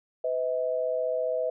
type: tone pair together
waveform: sine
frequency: 504 / 639 Hz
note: B4 / D#5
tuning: +35 / +46 cents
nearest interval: major third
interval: 411 cents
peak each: -28 dBFS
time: 0.24-1.5 s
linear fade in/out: 5 ms
effects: none